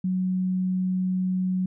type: tone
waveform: sine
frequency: 185 Hz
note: F#3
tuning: in tune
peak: -22 dBFS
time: 0.04-1.66 s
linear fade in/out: 5 ms
effects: none